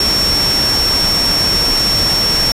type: tone in noise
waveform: sine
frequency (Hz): 5470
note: F8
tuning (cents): -37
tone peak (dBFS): -12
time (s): 0-2.52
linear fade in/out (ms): 2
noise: pink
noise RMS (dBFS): -19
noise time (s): 0-2.52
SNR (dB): +4
effects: resampled to 32000 Hz